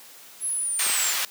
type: linear sweep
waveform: sine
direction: down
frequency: 11010 to 7040 Hz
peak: -24 dBFS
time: 0.4-1.15 s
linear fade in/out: 50 ms
type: high-pass noise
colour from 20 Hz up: pink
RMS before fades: -26 dBFS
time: 0.79-1.25 s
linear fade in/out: 2 ms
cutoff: 1500 Hz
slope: 12 dB/octave
type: clicks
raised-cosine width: 1 ms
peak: -24 dBFS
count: 2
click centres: 0.865 / 0.898 s
effects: white hiss -47 dBFS RMS until 1.3 s + high-pass 200 Hz 12 dB/octave